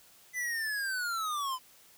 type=linear sweep; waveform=square; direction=down; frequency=2019 to 1000 Hz; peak=-32 dBFS; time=0.33-1.59 s; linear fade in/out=50 ms; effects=white hiss -59 dBFS RMS until 1.97 s